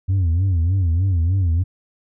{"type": "tone with vibrato", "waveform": "sine", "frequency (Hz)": 89.2, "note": "F2", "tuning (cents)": 37, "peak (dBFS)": -12, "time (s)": [0.08, 1.64], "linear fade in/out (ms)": 20, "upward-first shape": "sine", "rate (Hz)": 3.3, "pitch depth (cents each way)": 160, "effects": ["tanh soft clip ceiling -14 dBFS"]}